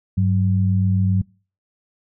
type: tone pair together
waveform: sine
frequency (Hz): 98.7 / 186.32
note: G2 / F#3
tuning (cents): +12 / +12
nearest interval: major seventh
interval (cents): 1100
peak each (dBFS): -16 / -20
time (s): 0.17-1.22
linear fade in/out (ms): 10
effects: noise-tail reverb RT60 0.4 s tail -26 dB re dry